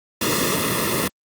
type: noise with comb filter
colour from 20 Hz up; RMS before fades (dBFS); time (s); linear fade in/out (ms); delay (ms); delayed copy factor
pink; -21; 0.21-1.08; 5; 1.3; -0.85
effects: high-pass 100 Hz 12 dB/octave + Opus 48 kbps